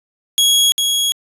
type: tone with echo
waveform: sawtooth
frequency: 3322 Hz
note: G#7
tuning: in tune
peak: -7 dBFS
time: 0.38-0.72 s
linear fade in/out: 0 ms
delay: 400 ms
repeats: 1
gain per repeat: -4 dB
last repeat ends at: 1.12 s
effects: resampled to 32000 Hz